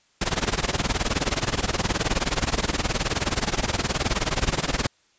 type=noise with tremolo; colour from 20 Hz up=pink; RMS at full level=-21 dBFS; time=0.21-4.87 s; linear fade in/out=5 ms; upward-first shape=sine; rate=19 Hz; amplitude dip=90%; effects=white hiss -63 dBFS RMS until 5.18 s + resampled to 16000 Hz